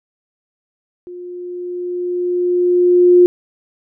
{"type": "tone with level ramp", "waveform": "sine", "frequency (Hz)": 356, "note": "F4", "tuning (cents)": 33, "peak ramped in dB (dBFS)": [-29, -4], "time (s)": [1.07, 3.26], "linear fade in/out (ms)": 0, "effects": []}